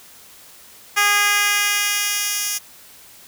10% pulse tone with high-pass filter sweep, 410 Hz, G#4, 22 cents flat, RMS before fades -19 dBFS, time 0.96-2.59 s, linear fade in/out 20 ms, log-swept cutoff 1200 to 5200 Hz, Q 0.79, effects white hiss -45 dBFS RMS until 3.27 s

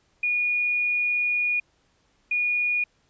sine tone bursts at uneven times, 2446 Hz, D#7, 30 cents flat, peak -21 dBFS, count 2, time 0.23-1.6 / 2.31-2.84 s, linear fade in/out 5 ms, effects pink hiss -66 dBFS RMS until 3.09 s + resampled to 16000 Hz

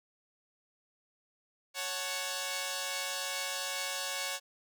5% pulse chord, F# minor, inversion second, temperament equal, 554.4 / 740 / 880 Hz, C#5 / F#5 / A5, 0 / 0 / 0 cents, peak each -25 / -28 / -29 dBFS, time 1.74-4.4 s, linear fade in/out 50 ms, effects none

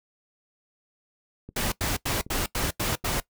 click train, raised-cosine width 3 ms, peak -27 dBFS, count 5, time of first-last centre 1.49-3.04 s, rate 2.58 Hz
pink noise bursts, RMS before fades -27 dBFS, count 7, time 1.56-3.202 s, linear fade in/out 5 ms, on 160 ms, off 87 ms
effects noise-tail reverb RT60 0.1 s tail -19 dB re dry

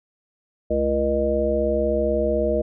harmonic tone with a mistuned harmonic, 68 Hz, C#2, 33 cents flat, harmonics 1 / 3 / 5 / 7 / 9, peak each -27 / -28 / -27 / -24 / -22 dBFS, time 0.7-2.62 s, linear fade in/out 10 ms, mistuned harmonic 3, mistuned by +110 cents, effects none

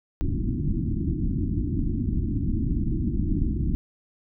pink low-pass noise, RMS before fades -25 dBFS, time 0.21-3.75 s, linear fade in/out 0 ms, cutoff 340 Hz, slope 96 dB/octave, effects none

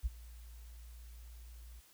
sine tone with ADSR envelope, 58.27 Hz, A#1, in tune, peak -28 dBFS, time 0.03-1.81 s, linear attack 29 ms, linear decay 25 ms, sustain -21 dB, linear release 21 ms, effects white hiss -64 dBFS RMS until 1.93 s

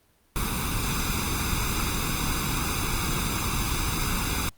pink noise with comb filter, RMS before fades -27 dBFS, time 0.36-4.49 s, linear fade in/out 0 ms, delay 0.81 ms, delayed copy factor +0.75, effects pink hiss -64 dBFS RMS until 4.57 s + Opus 32 kbps

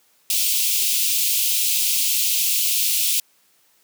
white high-pass noise, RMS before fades -20 dBFS, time 0.3-3.2 s, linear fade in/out 2 ms, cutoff 2500 Hz, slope 48 dB/octave, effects white hiss -60 dBFS RMS until 3.83 s + high-pass 150 Hz 12 dB/octave

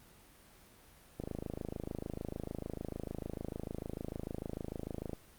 click train, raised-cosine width 2 ms, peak -25 dBFS, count 106, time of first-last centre 1.2-5.133 s, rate 26.7 Hz, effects pink hiss -60 dBFS RMS until 5.38 s + Opus 32 kbps

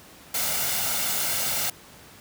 white noise with comb filter, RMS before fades -26 dBFS, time 0.34-1.7 s, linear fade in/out 5 ms, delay 1.4 ms, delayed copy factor +0.5, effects pink hiss -48 dBFS RMS until 2.2 s + high-pass 80 Hz 12 dB/octave

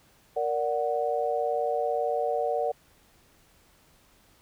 sine chord, Bb augmented, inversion none, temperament equal with one note detuned, 466.2 / 584.3 / 740 Hz, Bb4 / D5 / F#5, 0 / -9 / 0 cents, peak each -29 dBFS, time 0.36-2.72 s, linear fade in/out 10 ms, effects pink hiss -61 dBFS RMS until 4.41 s

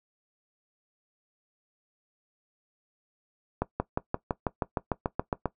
accelerating click train, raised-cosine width 1 ms, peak -12 dBFS, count 13, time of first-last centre 3.62-5.457 s, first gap 180 ms, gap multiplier 0.97, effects noise-tail reverb RT60 0.1 s tail -18 dB re dry

